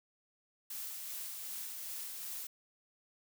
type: noise with tremolo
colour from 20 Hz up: blue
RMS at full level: -42 dBFS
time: 0.7-2.47 s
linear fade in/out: 5 ms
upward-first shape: sine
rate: 2.6 Hz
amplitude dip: 25%
effects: none